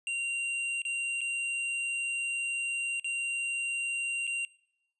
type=tone with dropouts; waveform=square; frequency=2766 Hz; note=F7; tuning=17 cents flat; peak=-31 dBFS; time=0.07-4.45 s; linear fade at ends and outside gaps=1 ms; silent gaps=0.819-0.851 / 1.208-1.214 / 2.998-3.044 / 4.269-4.275 s; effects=noise-tail reverb RT60 0.8 s tail -23 dB re dry + resampled to 24000 Hz